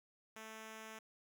5% pulse tone, 220 Hz, A3, in tune, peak -38 dBFS, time 0.36-0.99 s, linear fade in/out 5 ms, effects none

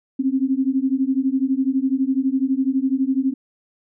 sine beating tone pair, 260 / 272 Hz, C4 / C#4, -11 / -33 cents, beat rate 12 Hz, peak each -20 dBFS, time 0.19-3.34 s, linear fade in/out 10 ms, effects none

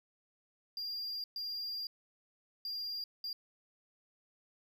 triangle tone bursts at uneven times, 4794 Hz, D8, 35 cents sharp, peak -36 dBFS, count 4, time 0.77-1.24 / 1.36-1.87 / 2.65-3.04 / 3.24-3.33 s, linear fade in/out 2 ms, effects none

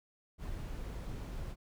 brown noise, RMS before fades -41 dBFS, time 0.38-1.56 s, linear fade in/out 50 ms, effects none

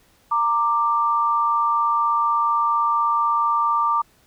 sine tone pair together, 924.2 / 1180 Hz, A#5 / D6, -15 / +8 cents, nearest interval major third, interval 423 cents, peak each -22 / -18 dBFS, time 0.31-4.02 s, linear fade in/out 10 ms, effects pink hiss -58 dBFS RMS until 4.26 s

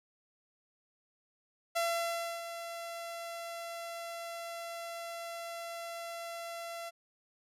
sawtooth tone with ADSR envelope, 677 Hz, E5, 46 cents sharp, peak -25 dBFS, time 1.75-6.91 s, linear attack 17 ms, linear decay 650 ms, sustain -11 dB, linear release 29 ms, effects resampled to 32000 Hz

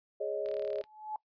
sine chord, Ab suspended fourth, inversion none, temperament equal, 415.3 / 554.4 / 622.3 Hz, Ab4 / Db5 / Eb5, 0 / 0 / 0 cents, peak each -36 dBFS, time 0.2-0.82 s, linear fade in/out 10 ms
click train, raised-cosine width 0.2 ms, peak -33 dBFS, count 15, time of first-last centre 0.46-0.839 s, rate 36.9 Hz
sine tone with exponential growth, 857 Hz, A5, 46 cents flat, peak -32 dBFS, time 0.75-1.16 s, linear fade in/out 2 ms, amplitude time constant 88 ms
effects noise-tail reverb RT60 0.1 s tail -21 dB re dry + resampled to 11025 Hz

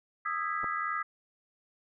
sine chord, E major seventh, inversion third, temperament just, 1236.1 / 1318.5 / 1648.1 / 1977.8 Hz, D#6 / E6 / G#6 / B6, -12 / 0 / -14 / +2 cents, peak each -33 / -36 / -38 / -38 dBFS, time 0.25-1.03 s, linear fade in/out 10 ms
clicks, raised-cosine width 1 ms, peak -32 / -25 dBFS, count 2, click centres 0.634 / 0.643 s
effects none

